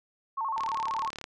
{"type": "tone with vibrato", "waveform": "sine", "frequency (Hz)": 987.8, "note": "B5", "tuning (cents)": 0, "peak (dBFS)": -28, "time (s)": [0.37, 1.1], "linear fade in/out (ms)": 10, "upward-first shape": "square", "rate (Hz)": 13, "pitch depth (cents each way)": 170}
{"type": "click train", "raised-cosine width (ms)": 0.2, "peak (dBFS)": -21, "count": 25, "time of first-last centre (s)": [0.58, 1.241], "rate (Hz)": 36.3}
{"effects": []}